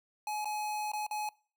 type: tone with dropouts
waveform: square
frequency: 845 Hz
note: G#5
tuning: 30 cents sharp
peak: -34 dBFS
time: 0.27-1.29 s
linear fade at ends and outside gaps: 2 ms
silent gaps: 0.446-0.455 / 0.918-0.934 / 1.066-1.11 s
effects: noise-tail reverb RT60 0.4 s tail -23 dB re dry